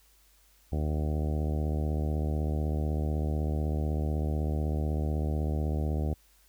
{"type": "harmonic tone", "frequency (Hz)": 76, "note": "D#2", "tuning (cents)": -40, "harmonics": [1, 2, 3, 4, 5, 6, 7, 8, 9, 10], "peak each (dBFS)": [-28, -34, -38, -40, -42, -44, -45, -46, -47, -48], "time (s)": [0.72, 6.14], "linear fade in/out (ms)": 5, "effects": ["added 50 Hz sine -63 dBFS peak until 6.48 s", "white hiss -64 dBFS RMS until 6.48 s"]}